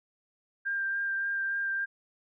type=tone with vibrato; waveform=sine; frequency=1591 Hz; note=G6; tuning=25 cents sharp; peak=-28 dBFS; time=0.65-1.86 s; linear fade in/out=20 ms; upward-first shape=sine; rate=3.5 Hz; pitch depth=13 cents each way; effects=none